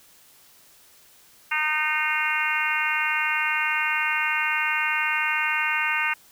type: harmonic tone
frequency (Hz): 306.6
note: D#4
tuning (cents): -25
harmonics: 3 / 4 / 5 / 6 / 7 / 8 / 9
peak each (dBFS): -31 / -31 / -28 / -31 / -27 / -30 / -29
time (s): 1.51-6.14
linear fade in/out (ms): 10
effects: white hiss -54 dBFS RMS until 6.31 s